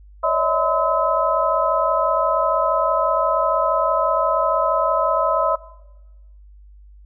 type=tone cluster; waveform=sine; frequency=558 / 593 / 644 / 1018 / 1287 Hz; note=C#5 / D5 / E5 / C6 / E6; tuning=+11 / +17 / -41 / -48 / -42 cents; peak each=-25 / -27 / -21 / -21 / -22 dBFS; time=0.23-5.56 s; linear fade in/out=10 ms; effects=noise-tail reverb RT60 1.0 s tail -18 dB re dry + added 50 Hz sine -42 dBFS peak until 7.05 s